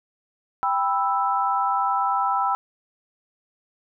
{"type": "chord", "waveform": "sine", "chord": "E minor", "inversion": "first", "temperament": "just", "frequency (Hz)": [791.1, 988.9, 1318.5], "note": ["G5", "B5", "E6"], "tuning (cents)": [16, 2, 0], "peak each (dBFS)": -24, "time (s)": [0.63, 2.55], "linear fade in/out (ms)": 0, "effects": []}